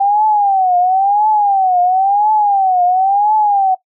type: tone with vibrato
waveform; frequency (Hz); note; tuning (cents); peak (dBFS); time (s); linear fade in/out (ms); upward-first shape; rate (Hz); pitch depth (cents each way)
sine; 784; G5; 0; -9; 0-3.75; 10; triangle; 0.97; 180
effects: noise-tail reverb RT60 0.1 s tail -18 dB re dry